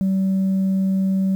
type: tone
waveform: sine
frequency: 191.4 Hz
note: G3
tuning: 41 cents flat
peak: -14 dBFS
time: 0.01-1.35 s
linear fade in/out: 0 ms
effects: tanh soft clip ceiling -15 dBFS + 8-bit

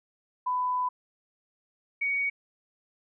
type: tone pair in turn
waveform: sine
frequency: 999 / 2243 Hz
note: B5 / C#7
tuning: +20 / +20 cents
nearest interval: octave + major second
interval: 1400 cents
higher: second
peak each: -25 dBFS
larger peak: neither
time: 0.46-0.89 / 2.01-2.3 s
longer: first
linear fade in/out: 10 ms
effects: none

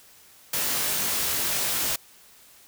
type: noise with comb filter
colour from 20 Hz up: white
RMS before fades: -26 dBFS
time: 0.53-1.96 s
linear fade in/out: 5 ms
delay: 20 ms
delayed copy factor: +0.65
effects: white hiss -53 dBFS RMS until 2.67 s

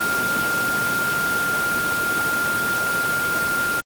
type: tone in noise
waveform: sine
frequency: 1400 Hz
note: F6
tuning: 4 cents sharp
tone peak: -20 dBFS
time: 0-3.81 s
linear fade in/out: 10 ms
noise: pink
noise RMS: -25 dBFS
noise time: 0-3.81 s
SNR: +2 dB
effects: high-pass 150 Hz 12 dB/octave + Opus 24 kbps

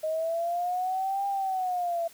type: linear two-way sweep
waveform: sine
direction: up then down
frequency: 622.3 to 800 to 666 Hz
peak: -26 dBFS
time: 0.03-2.08 s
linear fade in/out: 10 ms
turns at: 1.27 s
effects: white hiss -53 dBFS RMS until 2.13 s

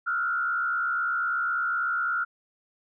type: tone with frequency modulation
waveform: sine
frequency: 1396.9 Hz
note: F6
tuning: in tune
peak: -24 dBFS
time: 0.06-2.25 s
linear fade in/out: 20 ms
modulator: 68.1 Hz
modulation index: 1
effects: none

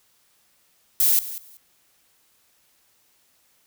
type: noise with echo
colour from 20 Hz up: violet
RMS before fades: -18 dBFS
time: 1-1.19 s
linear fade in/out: 0 ms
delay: 190 ms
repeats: 2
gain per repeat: -15 dB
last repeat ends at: 1.57 s
effects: white hiss -63 dBFS RMS until 3.66 s

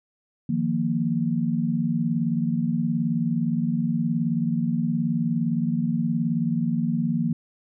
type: chord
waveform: sine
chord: Eb suspended second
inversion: none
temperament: equal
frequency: 155.56 / 174.61 / 233.1 Hz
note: Eb3 / F3 / Bb3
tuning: 0 / 0 / 0 cents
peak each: -27 / -26 / -24 dBFS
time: 0.49-7.33 s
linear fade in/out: 5 ms
effects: none

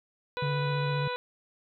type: harmonic tone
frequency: 493.9 Hz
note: B4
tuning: in tune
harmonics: 1 / 2 / 3 / 4 / 5 / 6 / 7 / 8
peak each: -34 / -35 / -39 / -47 / -41 / -51 / -47 / -42 dBFS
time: 0.37-1.16 s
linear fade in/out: 0 ms
type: tone with vibrato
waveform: triangle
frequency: 143.7 Hz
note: D3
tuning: 37 cents flat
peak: -26 dBFS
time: 0.42-1.08 s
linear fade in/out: 5 ms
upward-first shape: sine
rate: 15 Hz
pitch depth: 28 cents each way
effects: none

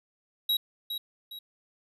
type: tone with echo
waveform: square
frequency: 3851 Hz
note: B7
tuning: 44 cents flat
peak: -24 dBFS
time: 0.49-0.57 s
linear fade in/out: 5 ms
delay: 410 ms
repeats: 2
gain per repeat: -8 dB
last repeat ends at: 1.39 s
effects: resampled to 32000 Hz

